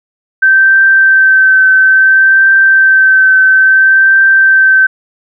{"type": "tone with vibrato", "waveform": "sine", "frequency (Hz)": 1550, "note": "G6", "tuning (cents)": -20, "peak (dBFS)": -3, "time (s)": [0.42, 4.87], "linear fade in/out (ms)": 10, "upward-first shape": "triangle", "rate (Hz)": 0.59, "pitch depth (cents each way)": 20, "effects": []}